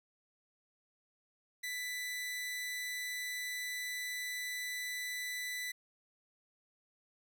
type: tone with amplitude modulation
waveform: sawtooth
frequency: 1988 Hz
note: B6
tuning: 11 cents sharp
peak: -33 dBFS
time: 1.63-5.72 s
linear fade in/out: 10 ms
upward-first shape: sine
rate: 289 Hz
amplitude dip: 25%
effects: none